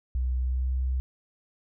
sine tone with pitch glide, 63 to 64.21 Hz, B1 to C2, +35 to -32 cents, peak -24 dBFS, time 0.15-1 s, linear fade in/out 0 ms, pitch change +33 cents, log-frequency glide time 0.4-0.68 s, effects none

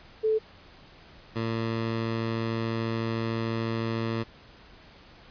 sine / 15% pulse tone pair in turn, 436.9 / 113.76 Hz, A4 / A#2, -12 / -42 cents, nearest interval octave + major seventh, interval 2330 cents, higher first, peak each -21 dBFS, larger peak neither, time 0.23-0.39 / 1.35-4.24 s, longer second, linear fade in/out 20 ms, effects pink hiss -52 dBFS RMS until 5.3 s + resampled to 11025 Hz

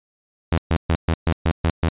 sawtooth tone bursts, 82.41 Hz, E2, in tune, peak -12 dBFS, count 8, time 0.52-1.886 s, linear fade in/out 0 ms, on 57 ms, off 130 ms, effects resampled to 8000 Hz

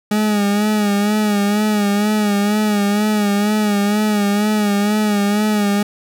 40% pulse tone with vibrato, 207.7 Hz, G#3, in tune, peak -13 dBFS, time 0.11-5.83 s, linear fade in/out 5 ms, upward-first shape sine, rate 2.1 Hz, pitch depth 52 cents each way, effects none

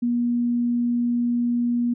sine tone, 239.8 Hz, A#3, 49 cents sharp, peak -19 dBFS, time 0.02-1.94 s, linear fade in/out 10 ms, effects none

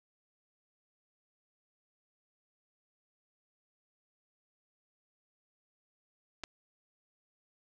clicks, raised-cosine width 0.2 ms, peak -23 dBFS, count 2, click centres 6.436 / 6.439 s, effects none

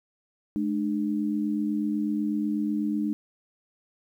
sine tone pair together, 211.9 / 300 Hz, G#3 / D4, +35 / +37 cents, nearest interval tritone, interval 602 cents, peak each -27 dBFS, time 0.56-3.13 s, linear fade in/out 0 ms, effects 10-bit

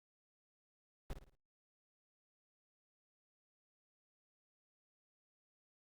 brown noise with echo, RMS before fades -41 dBFS, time 1.1-1.13 s, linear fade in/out 0 ms, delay 55 ms, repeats 4, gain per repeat -8 dB, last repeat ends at 1.35 s, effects Opus 48 kbps

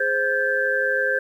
sine tone cluster, 417 / 523 / 1572 / 1727 Hz, G#4 / C5 / G6 / A6, +7 / -1 / +4 / -33 cents, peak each -30 / -24 / -21 / -29 dBFS, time 0-1.19 s, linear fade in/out 5 ms, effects 9-bit

